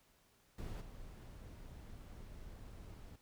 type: noise with level steps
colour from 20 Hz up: brown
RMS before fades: -44 / -52 dBFS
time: 0.58-3.16 s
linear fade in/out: 5 ms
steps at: 0.8 s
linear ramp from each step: 20 ms
effects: pink hiss -71 dBFS RMS until 3.21 s